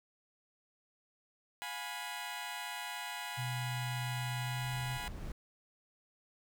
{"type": "chord", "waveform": "15% pulse", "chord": "F diminished", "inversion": "none", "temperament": "equal with one note detuned", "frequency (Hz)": [713.5, 830.6, 987.8], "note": ["F5", "Ab5", "Cb6"], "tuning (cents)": [37, 0, 0], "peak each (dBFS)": [-40, -37, -37], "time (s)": [1.62, 5.08], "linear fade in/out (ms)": 0}
{"type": "tone with pitch glide", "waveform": "sine", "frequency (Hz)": [125, 126.96], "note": ["B2", "B2"], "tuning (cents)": [21, 48], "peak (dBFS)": -36, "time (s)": [3.37, 4.98], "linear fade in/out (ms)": 20, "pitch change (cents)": 27, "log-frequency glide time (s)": [4.39, 4.63]}
{"type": "noise with exponential growth", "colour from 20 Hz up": "brown", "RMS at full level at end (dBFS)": -40, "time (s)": [3.57, 5.32], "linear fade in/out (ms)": 5, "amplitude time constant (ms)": 380}
{"effects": []}